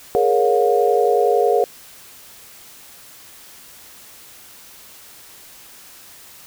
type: chord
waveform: sine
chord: Bb minor seventh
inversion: third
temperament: equal with one note detuned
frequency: 415.3 / 466.2 / 554.4 / 715.6 Hz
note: Ab4 / Bb4 / Db5 / F5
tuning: 0 / 0 / 0 / +42 cents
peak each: -18 / -17 / -22 / -19 dBFS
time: 0.15-1.64 s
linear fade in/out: 0 ms
effects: white hiss -43 dBFS RMS until 6.46 s